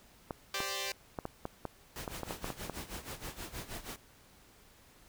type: clicks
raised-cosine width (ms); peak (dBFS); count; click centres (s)
1; -22; 12; 0.308 / 0.604 / 1.188 / 1.254 / 1.454 / 1.653 / 2.078 / 2.233 / 2.308 / 2.444 / 2.503 / 2.697
type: chord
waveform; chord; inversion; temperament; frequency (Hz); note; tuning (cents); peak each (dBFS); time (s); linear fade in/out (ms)
5% pulse; G suspended fourth; none; equal; 392 / 523.3 / 587.3; G4 / C5 / D5; 0 / 0 / 0; -28; 0.54-0.92; 2
type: noise with tremolo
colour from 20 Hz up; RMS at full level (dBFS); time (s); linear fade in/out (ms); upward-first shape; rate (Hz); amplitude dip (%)
pink; -41; 1.96-3.96; 0; sine; 6.3; 80
effects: pink hiss -61 dBFS RMS until 5.08 s